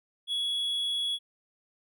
triangle tone, 3363 Hz, G#7, 21 cents sharp, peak -26 dBFS, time 0.27-1.19 s, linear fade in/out 50 ms, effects none

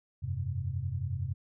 sine chord, F suspended second, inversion none, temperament just, 87.31 / 98.22 / 130.96 Hz, F2 / G2 / C3, 0 / +4 / +2 cents, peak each -36 / -35 / -35 dBFS, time 0.22-1.34 s, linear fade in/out 20 ms, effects none

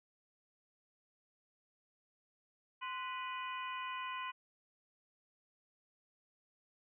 harmonic tone with a mistuned harmonic, 493.9 Hz, B4, in tune, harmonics 2 / 3 / 4 / 5 / 6, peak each -41 / -49 / -49 / -48 / -50 dBFS, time 2.81-4.32 s, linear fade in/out 20 ms, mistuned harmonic 2, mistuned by +80 cents, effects none

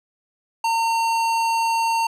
sine tone with hard clipping, 912 Hz, A#5, 38 cents flat, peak -20 dBFS, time 0.64-2.07 s, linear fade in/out 5 ms, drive 16 dB, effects none

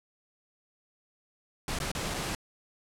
pink noise with dropouts, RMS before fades -33 dBFS, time 1.68-2.35 s, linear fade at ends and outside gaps 1 ms, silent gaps 1.788-1.801 / 1.916-1.95 / 2.14-2.143 s, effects low-pass 10000 Hz 12 dB/octave

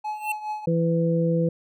triangle tone with tremolo, 851 Hz, G#5, 42 cents sharp, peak -23 dBFS, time 0.04-0.66 s, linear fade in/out 10 ms, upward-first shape triangle, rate 4.8 Hz, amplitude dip 75%
square tone with exponential growth, 2699 Hz, E7, 40 cents sharp, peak -24 dBFS, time 0.12-0.32 s, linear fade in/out 5 ms, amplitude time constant 42 ms
harmonic tone, 166.6 Hz, E3, 19 cents sharp, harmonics 1 / 2 / 3, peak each -21 / -29 / -24 dBFS, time 0.67-1.49 s, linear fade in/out 5 ms
effects none

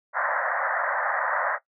white band-pass noise, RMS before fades -26 dBFS, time 0.13-1.59 s, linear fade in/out 50 ms, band 540 to 1900 Hz, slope 96 dB/octave, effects noise-tail reverb RT60 0.1 s tail -17 dB re dry

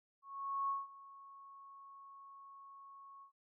sine tone with ADSR envelope, 1102 Hz, C#6, 11 cents flat, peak -33 dBFS, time 0.22-3.32 s, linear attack 470 ms, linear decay 180 ms, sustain -20 dB, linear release 98 ms, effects none

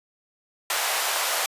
pink high-pass noise, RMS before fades -25 dBFS, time 0.7-1.46 s, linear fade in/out 2 ms, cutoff 630 Hz, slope 24 dB/octave, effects resampled to 32000 Hz

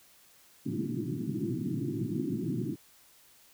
white band-pass noise, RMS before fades -33 dBFS, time 0.65-2.76 s, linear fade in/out 20 ms, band 110 to 360 Hz, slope 96 dB/octave, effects white hiss -60 dBFS RMS until 3.53 s

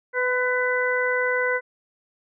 harmonic tone with a mistuned harmonic, 499.3 Hz, B4, 19 cents sharp, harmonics 1 / 2 / 3 / 4, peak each -24 / -30 / -25 / -26 dBFS, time 0.13-1.61 s, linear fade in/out 50 ms, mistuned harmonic 2, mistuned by +19 cents, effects none

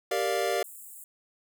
square chord, G minor seventh, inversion none, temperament equal, 392 / 466.2 / 587.3 / 698.5 Hz, G4 / Bb4 / D5 / F5, 0 / 0 / 0 / 0 cents, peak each -32 dBFS, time 0.11-0.63 s, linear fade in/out 5 ms
pink high-pass noise, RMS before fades -46 dBFS, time 0.64-1.04 s, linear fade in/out 2 ms, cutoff 7400 Hz, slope 96 dB/octave
effects none

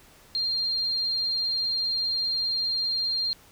sine tone, 4195 Hz, C8, 4 cents sharp, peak -24 dBFS, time 0.35-3.33 s, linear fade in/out 0 ms, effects pink hiss -54 dBFS RMS until 3.51 s

